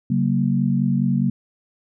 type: chord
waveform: sine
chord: F# major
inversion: second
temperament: equal with one note detuned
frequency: 138.59 / 188.56 / 233.1 Hz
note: C#3 / F#3 / A#3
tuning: 0 / +33 / 0 cents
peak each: -21 dBFS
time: 0.1-1.3 s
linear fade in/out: 5 ms
effects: none